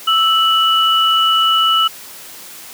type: tone pair together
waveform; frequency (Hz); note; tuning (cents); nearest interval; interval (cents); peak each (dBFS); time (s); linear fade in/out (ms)
sine; 1316 / 2950; E6 / F#7; -3 / -6; octave + major second; 1397; -13; 0.07-1.88; 10
effects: white hiss -35 dBFS RMS until 2.73 s + high-pass 150 Hz 12 dB/octave